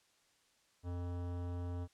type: tone with hard clipping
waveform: sine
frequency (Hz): 88.1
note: F2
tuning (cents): +16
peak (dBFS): -40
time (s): 0.83-1.88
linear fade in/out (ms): 50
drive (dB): 18
effects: white hiss -72 dBFS RMS until 1.93 s + low-pass 8000 Hz 12 dB/octave